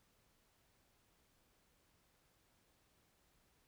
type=silence; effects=pink hiss -75 dBFS RMS until 3.67 s